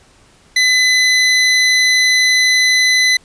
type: tone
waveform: 25% pulse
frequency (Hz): 2012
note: B6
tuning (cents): +32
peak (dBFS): -6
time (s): 0.56-3.17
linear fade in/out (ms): 5
effects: pink hiss -49 dBFS RMS until 3.24 s + resampled to 22050 Hz